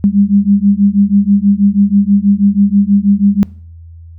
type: beating tone pair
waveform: sine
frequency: 197.9 / 204.1 Hz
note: G3 / G#3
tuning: +17 / -30 cents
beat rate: 6.2 Hz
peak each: -10 dBFS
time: 0.04-3.43 s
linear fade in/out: 0 ms
effects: noise-tail reverb RT60 0.5 s tail -23 dB re dry + added 83 Hz sine -31 dBFS peak until 4.18 s